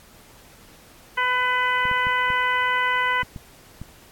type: harmonic tone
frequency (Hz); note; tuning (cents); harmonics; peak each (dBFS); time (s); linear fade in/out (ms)
501; B4; +25; 1 / 2 / 3 / 4 / 5 / 6; -35 / -23 / -25 / -24 / -34 / -32; 1.17-3.23; 10
type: clicks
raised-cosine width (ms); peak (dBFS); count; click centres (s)
5; -22; 7; 1.854 / 1.914 / 2.069 / 2.303 / 3.232 / 3.362 / 3.816
effects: pink hiss -50 dBFS RMS until 4.11 s + AAC 64 kbps